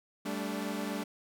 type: chord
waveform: sawtooth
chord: G suspended second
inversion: none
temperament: equal with one note detuned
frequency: 196 / 220 / 290 Hz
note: G3 / A3 / D4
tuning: 0 / 0 / -22 cents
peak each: -34 dBFS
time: 0.25-1.04 s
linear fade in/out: 10 ms
effects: none